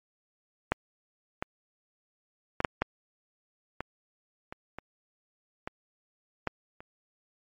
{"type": "clicks", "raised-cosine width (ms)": 0.5, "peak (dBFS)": [-9, -15, -12, -7, -10, -17, -24, -23, -19, -14, -30], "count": 11, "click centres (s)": [0.72, 1.425, 2.604, 2.648, 2.82, 3.806, 4.525, 4.786, 5.675, 6.473, 6.805], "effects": ["MP3 48 kbps"]}